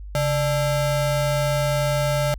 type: ring-modulated tone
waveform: square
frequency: 366.8 Hz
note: F#4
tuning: 15 cents flat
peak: -17 dBFS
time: 0.15-2.34 s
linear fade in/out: 0 ms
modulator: 228 Hz
effects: added 50 Hz sine -33 dBFS peak until 2.38 s